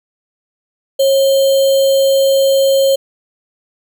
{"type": "tone with sample-and-hold", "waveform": "sine", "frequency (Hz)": 544, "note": "C#5", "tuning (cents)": -33, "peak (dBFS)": -8, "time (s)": [0.99, 2.96], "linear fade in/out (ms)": 10, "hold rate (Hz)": 3675, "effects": []}